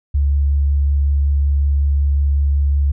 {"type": "tone with vibrato", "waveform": "sine", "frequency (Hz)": 70.8, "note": "C#2", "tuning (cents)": 37, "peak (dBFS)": -12, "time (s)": [0.14, 2.92], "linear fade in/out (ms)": 10, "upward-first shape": "triangle", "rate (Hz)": 5.4, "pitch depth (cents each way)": 11, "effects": []}